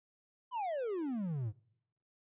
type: exponential sweep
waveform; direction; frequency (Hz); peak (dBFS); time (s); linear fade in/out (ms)
triangle; down; 1043 to 98; -32; 0.51-1.53; 50
effects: noise-tail reverb RT60 0.8 s tail -25 dB re dry + resampled to 8000 Hz